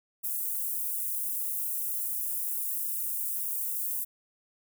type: high-pass noise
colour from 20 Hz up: white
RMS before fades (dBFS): -32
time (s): 0.23-4.05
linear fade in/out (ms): 20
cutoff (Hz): 10000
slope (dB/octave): 24
effects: none